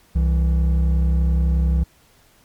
triangle tone pair together, 65.41 / 164.82 Hz, C2 / E3, 0 / 0 cents, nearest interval octave + major third, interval 1600 cents, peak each -13 / -22 dBFS, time 0.15-1.84 s, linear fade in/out 10 ms, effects pink hiss -55 dBFS RMS until 2.44 s + MP3 96 kbps

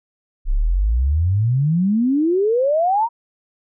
sine exponential sweep, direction up, 30.73 to 960 Hz, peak -14 dBFS, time 0.45-3.09 s, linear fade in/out 50 ms, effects none

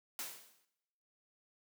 white noise with exponential decay, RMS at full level -39 dBFS, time 0.19-0.65 s, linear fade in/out 1 ms, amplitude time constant 100 ms, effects noise-tail reverb RT60 0.9 s tail -18 dB re dry + high-pass 200 Hz 12 dB/octave

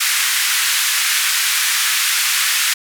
pink band-pass noise, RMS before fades -17 dBFS, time 0-2.74 s, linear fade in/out 10 ms, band 1500 to 14000 Hz, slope 24 dB/octave, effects none

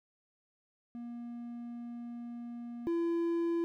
triangle tone pair in turn, 237.7 / 337.8 Hz, A#3 / E4, +34 / +42 cents, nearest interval tritone, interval 608 cents, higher second, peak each -38 / -27 dBFS, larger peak second, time 0.95-2.87 / 2.87-3.64 s, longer first, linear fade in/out 0 ms, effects none

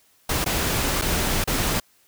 pink noise with dropouts, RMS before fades -23 dBFS, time 0.29-1.8 s, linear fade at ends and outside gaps 5 ms, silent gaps 0.444-0.46 / 1.015-1.019 / 1.441-1.474 s, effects white hiss -60 dBFS RMS until 2.07 s

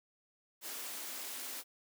white high-pass noise, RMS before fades -43 dBFS, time 0.61-1.64 s, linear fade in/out 50 ms, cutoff 220 Hz, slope 96 dB/octave, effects none

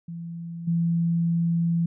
sine tone with level steps, 168.5 Hz, E3, 38 cents sharp, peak -32 / -20 dBFS, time 0.08-1.86 s, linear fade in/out 5 ms, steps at 0.67 s, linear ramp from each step 10 ms, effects none

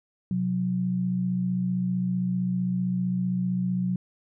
sine tone pair together, 127.34 / 182.8 Hz, C3 / F#3, -47 / -21 cents, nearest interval tritone, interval 626 cents, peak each -31 / -24 dBFS, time 0.31-3.96 s, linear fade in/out 2 ms, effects none

